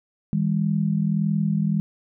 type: tone pair together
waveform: sine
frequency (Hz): 160.17 / 201.8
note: E3 / G#3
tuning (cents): -49 / -49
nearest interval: major third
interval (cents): 400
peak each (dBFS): -22 / -22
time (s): 0.33-1.8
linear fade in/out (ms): 0
effects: none